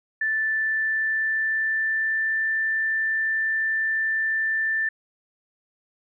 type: tone with pitch glide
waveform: sine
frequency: 1760 to 1774.3 Hz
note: A6 to A6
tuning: 0 to +14 cents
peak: -21 dBFS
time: 0.21-4.89 s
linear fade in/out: 5 ms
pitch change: +14 cents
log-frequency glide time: 0.38-2.47 s
effects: none